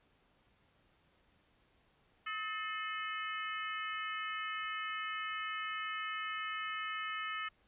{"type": "harmonic tone with a mistuned harmonic", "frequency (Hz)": 427.7, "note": "A4", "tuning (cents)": -49, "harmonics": [3, 4, 5, 6, 7], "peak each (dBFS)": [-40, -43, -45, -48, -46], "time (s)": [2.26, 7.49], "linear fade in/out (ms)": 10, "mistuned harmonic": 4, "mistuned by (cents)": 66, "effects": ["pink hiss -71 dBFS RMS until 7.67 s", "resampled to 8000 Hz"]}